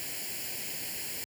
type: noise with comb filter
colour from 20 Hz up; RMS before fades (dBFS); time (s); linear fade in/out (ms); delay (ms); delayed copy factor
white; -37; 0-1.24; 0; 0.41; +0.75
effects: high-pass 80 Hz 12 dB/octave